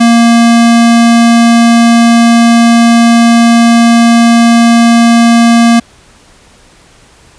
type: tone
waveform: square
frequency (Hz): 233.1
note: A#3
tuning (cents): 0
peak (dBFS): -3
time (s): 0-5.8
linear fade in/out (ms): 10
effects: pink hiss -41 dBFS RMS until 7.38 s + resampled to 22050 Hz